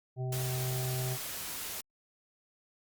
harmonic tone, 128.1 Hz, C3, 36 cents flat, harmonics 1 / 3 / 5 / 6, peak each -32 / -42 / -46 / -48 dBFS, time 0.16-1.18 s, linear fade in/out 50 ms
white noise, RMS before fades -39 dBFS, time 0.32-1.81 s, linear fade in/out 5 ms
effects Opus 48 kbps

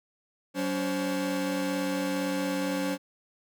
45% pulse tone cluster, 187.5 / 283.4 / 525 Hz, F#3 / C#4 / C5, +23 / +38 / +6 cents, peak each -34 / -30 / -33 dBFS, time 0.54-2.98 s, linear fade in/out 50 ms, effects none

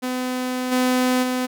sawtooth tone with level steps, 253.2 Hz, B3, 43 cents sharp, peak -19 / -13 / -17 dBFS, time 0.02-1.47 s, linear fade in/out 20 ms, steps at 0.71 / 1.22 s, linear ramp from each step 20 ms, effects none

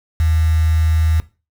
sine tone with quantisation, 79.9 Hz, D#2, 47 cents sharp, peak -12 dBFS, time 0.2-1.2 s, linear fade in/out 0 ms, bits 5, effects noise-tail reverb RT60 0.3 s tail -18 dB re dry

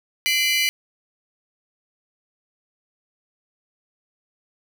30% pulse tone cluster, 2053 / 2357 / 2966 Hz, C7 / D7 / F#7, -33 / +6 / +4 cents, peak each -20 dBFS, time 0.26-0.69 s, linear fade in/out 0 ms, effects none

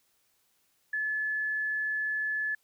sine tone, 1723 Hz, A6, 37 cents flat, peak -28 dBFS, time 0.93-2.55 s, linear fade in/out 5 ms, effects white hiss -71 dBFS RMS until 2.63 s

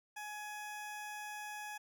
20% pulse tone, 840 Hz, G#5, 19 cents sharp, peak -38 dBFS, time 0.16-1.78 s, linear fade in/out 10 ms, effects none

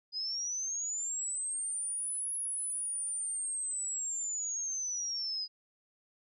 sine linear two-way sweep, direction up then down, 4940 to 10550 to 4940 Hz, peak -33 dBFS, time 0.12-5.48 s, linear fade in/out 50 ms, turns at 2.35 s, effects none

